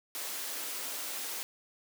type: high-pass noise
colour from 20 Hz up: white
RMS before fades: -38 dBFS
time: 0.15-1.43 s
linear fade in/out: 0 ms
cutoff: 270 Hz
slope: 24 dB/octave
effects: none